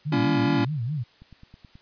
sine tone with vibrato, 133.4 Hz, C3, 34 cents sharp, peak -25 dBFS, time 0.05-1.04 s, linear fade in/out 20 ms, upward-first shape sine, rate 4.8 Hz, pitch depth 280 cents each way
square chord, G diminished seventh, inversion none, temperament just, 196 / 235.2 / 282.2 / 338.7 Hz, G3 / Bb3 / Db4 / Fb4, 0 / +16 / +31 / +47 cents, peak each -30 / -30 / -24 / -28 dBFS, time 0.12-0.65 s, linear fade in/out 5 ms
click train, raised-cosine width 5 ms, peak -34 dBFS, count 6, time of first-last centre 1.22-1.755 s, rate 9.35 Hz
effects white hiss -57 dBFS RMS until 1.81 s + resampled to 11025 Hz

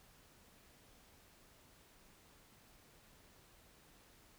silence, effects pink hiss -65 dBFS RMS until 4.38 s

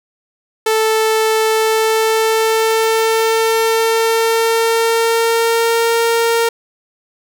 sawtooth tone with pitch glide, 440 to 461.6 Hz, A4 to A#4, 0 to -17 cents, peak -8 dBFS, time 0.66-6.49 s, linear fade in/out 5 ms, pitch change +83 cents, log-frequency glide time 1.49-5.98 s, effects none

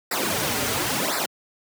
pink noise with flanger, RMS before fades -24 dBFS, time 0.11-1.26 s, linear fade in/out 5 ms, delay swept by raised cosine 0.31 to 6.11 ms, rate 0.96 Hz, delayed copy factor -1, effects high-pass 150 Hz 12 dB/octave

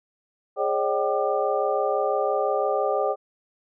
sine tone cluster, 415.5 / 542 / 608 / 771 / 1195 Hz, G#4 / C#5 / D#5 / G5 / D6, +1 / -39 / -40 / -29 / +30 cents, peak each -27 / -26 / -27 / -27 / -31 dBFS, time 0.56-3.16 s, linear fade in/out 50 ms, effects none

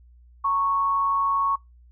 sine tone pair together, 918.6 / 1106 Hz, A#5 / C#6, -26 / -4 cents, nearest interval minor third, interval 322 cents, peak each -31 / -20 dBFS, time 0.44-1.56 s, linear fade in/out 10 ms, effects noise-tail reverb RT60 0.2 s tail -24 dB re dry + added 60 Hz sine -49 dBFS peak until 1.91 s

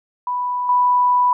sine tone with level steps, 987.8 Hz, B5, in tune, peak -19 / -12 dBFS, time 0.27-1.33 s, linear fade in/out 2 ms, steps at 0.69 s, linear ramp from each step 2 ms, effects none

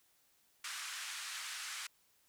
pink band-pass noise, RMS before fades -44 dBFS, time 0.64-1.87 s, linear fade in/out 5 ms, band 1300 to 10000 Hz, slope 24 dB/octave, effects white hiss -72 dBFS RMS until 2.28 s

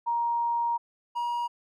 sine / triangle tone pair in turn, 940 / 953.7 Hz, A#5 / A#5, +14 / +39 cents, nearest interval unison, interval 25 cents, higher second, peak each -24 / -25 dBFS, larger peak first, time 0.06-0.78 / 1.15-1.48 s, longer first, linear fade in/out 20 ms, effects none

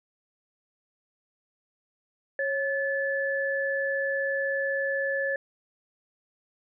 sine tone pair together, 548.1 / 1732 Hz, C#5 / A6, -20 / -28 cents, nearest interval octave + minor sixth, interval 1992 cents, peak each -28 dBFS, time 2.39-5.36 s, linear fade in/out 2 ms, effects none

